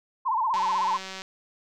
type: tone with vibrato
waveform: sine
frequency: 963 Hz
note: B5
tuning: 44 cents flat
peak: -22 dBFS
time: 0.25-0.98 s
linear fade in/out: 20 ms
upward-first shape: sine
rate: 16 Hz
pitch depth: 180 cents each way
type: click train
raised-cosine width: 0.2 ms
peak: -20 dBFS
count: 130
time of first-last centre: 0.54-1.219 s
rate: 190 Hz
effects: none